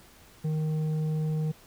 triangle tone with tanh clipping, 155.56 Hz, D#3, in tune, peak -27 dBFS, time 0.44-1.52 s, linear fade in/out 10 ms, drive 11 dB, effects pink hiss -55 dBFS RMS until 1.66 s

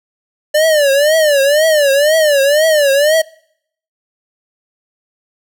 square tone with vibrato, 592 Hz, D5, 14 cents sharp, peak -9 dBFS, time 0.54-3.22 s, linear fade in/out 10 ms, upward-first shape triangle, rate 2 Hz, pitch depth 170 cents each way, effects noise-tail reverb RT60 0.7 s tail -25 dB re dry

